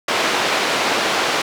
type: band-pass noise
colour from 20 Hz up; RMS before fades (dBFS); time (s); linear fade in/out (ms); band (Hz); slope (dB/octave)
pink; -19; 0.08-1.42; 5; 430 to 4500; 12
effects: none